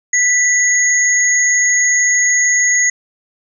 sine tone pair together, 1975.5 / 6649 Hz, B6 / G#8, 0 / +1 cents, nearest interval octave + major sixth, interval 2101 cents, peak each -13 dBFS, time 0.13-2.9 s, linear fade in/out 5 ms, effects none

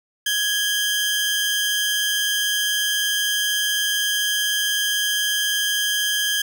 sawtooth tone pair together, 1661.2 / 3136 Hz, G#6 / G7, 0 / 0 cents, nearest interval major seventh, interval 1100 cents, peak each -19 dBFS, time 0.26-6.42 s, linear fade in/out 5 ms, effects none

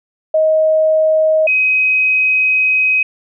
sine tone pair in turn, 629 / 2526 Hz, D#5 / D#7, +19 / +26 cents, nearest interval 2 octaves, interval 2407 cents, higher second, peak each -9 / -10 dBFS, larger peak first, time 0.34-1.47 / 1.47-3.03 s, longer second, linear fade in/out 5 ms, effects none

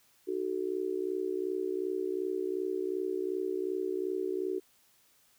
sine tone with amplitude modulation, 374.7 Hz, F#4, 22 cents sharp, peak -26 dBFS, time 0.27-4.6 s, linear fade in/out 20 ms, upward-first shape sine, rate 62.7 Hz, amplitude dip 95%, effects white hiss -66 dBFS RMS until 5.38 s

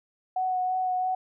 sine tone with vibrato, 740 Hz, F#5, in tune, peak -24 dBFS, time 0.36-1.15 s, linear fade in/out 5 ms, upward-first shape sine, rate 3 Hz, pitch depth 14 cents each way, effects none

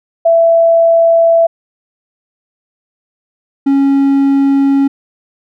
sine / triangle tone pair in turn, 666 / 275.8 Hz, E5 / C#4, +18 / -9 cents, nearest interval octave + minor third, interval 1527 cents, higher first, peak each -5 dBFS, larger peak neither, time 0.25-1.47 / 3.66-4.88 s, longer neither, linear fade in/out 10 ms, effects none

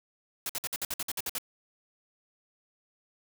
white noise bursts, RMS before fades -33 dBFS, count 11, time 0.46-1.384 s, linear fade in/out 2 ms, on 34 ms, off 55 ms, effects none

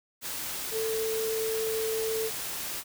sine tone in noise, 443.4 Hz, A4, 13 cents sharp, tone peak -28 dBFS, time 0.71-2.31 s, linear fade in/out 50 ms, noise white, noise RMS -35 dBFS, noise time 0.21-2.84 s, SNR +4 dB, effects none

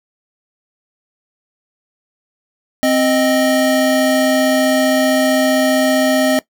square tone pair together, 261.6 / 622.2 Hz, C4 / D#5, 0 / 0 cents, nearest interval octave + minor third, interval 1500 cents, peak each -15 dBFS, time 2.83-6.39 s, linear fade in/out 0 ms, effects noise-tail reverb RT60 0.1 s tail -19 dB re dry

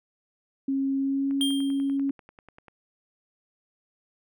sine tone with pitch glide, 271.6 to 275.9 Hz, C#4 to C#4, -35 to -8 cents, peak -23 dBFS, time 0.68-2.11 s, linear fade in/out 5 ms, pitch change +27 cents, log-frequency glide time 0.97-1.34 s
click train, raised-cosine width 0.5 ms, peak -33 dBFS, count 15, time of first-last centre 1.31-2.683 s, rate 10.2 Hz
square tone with exponential decay, 3200 Hz, G7, 35 cents sharp, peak -23 dBFS, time 1.41-1.97 s, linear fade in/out 1 ms, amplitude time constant 120 ms
effects none

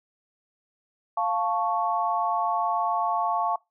sine chord, F augmented, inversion none, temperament equal, 698.5 / 880 / 1108.7 Hz, F5 / A5 / C#6, 0 / 0 / 0 cents, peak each -27 dBFS, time 1.17-3.56 s, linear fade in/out 5 ms, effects noise-tail reverb RT60 0.2 s tail -23 dB re dry

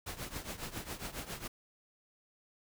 pink noise with tremolo, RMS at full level -39 dBFS, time 0.06-1.48 s, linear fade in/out 10 ms, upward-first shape triangle, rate 7.3 Hz, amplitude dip 85%, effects none

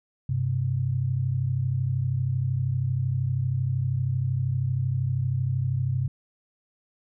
sine tone pair together, 97.91 / 130.7 Hz, G2 / C3, -2 / -1 cents, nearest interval perfect fourth, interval 501 cents, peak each -28 / -24 dBFS, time 0.29-6.08 s, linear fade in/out 5 ms, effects none

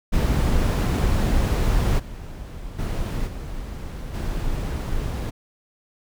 brown noise with level steps, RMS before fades -19 / -35 / -25 / -32 / -26 dBFS, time 0.12-5.31 s, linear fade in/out 20 ms, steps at 1.98 / 2.78 / 3.26 / 4.13 s, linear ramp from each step 20 ms, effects none

